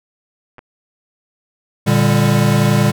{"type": "clicks", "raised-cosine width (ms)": 0.5, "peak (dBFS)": -23, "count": 2, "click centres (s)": [0.583, 0.591]}
{"type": "chord", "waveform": "square", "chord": "G minor", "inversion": "first", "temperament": "equal with one note detuned", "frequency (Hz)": [116.54, 146.83, 199.54], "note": ["Bb2", "D3", "G3"], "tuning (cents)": [0, 0, 31], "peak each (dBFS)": -16, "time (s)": [1.86, 2.92], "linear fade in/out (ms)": 20}
{"effects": []}